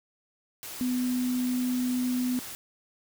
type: tone in noise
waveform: sine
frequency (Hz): 250.2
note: B3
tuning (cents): +23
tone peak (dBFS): -25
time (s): 0.81-2.39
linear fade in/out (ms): 0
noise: white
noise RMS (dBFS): -40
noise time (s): 0.63-2.55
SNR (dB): +12
effects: none